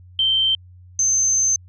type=tone pair in turn; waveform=sine; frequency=3121 / 6242 Hz; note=G7 / G8; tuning=-8 / -8 cents; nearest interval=octave; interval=1200 cents; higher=second; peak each=-15 dBFS; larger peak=neither; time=0.19-0.55 / 0.99-1.56 s; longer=second; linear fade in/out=2 ms; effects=added 90 Hz sine -42 dBFS peak until 1.68 s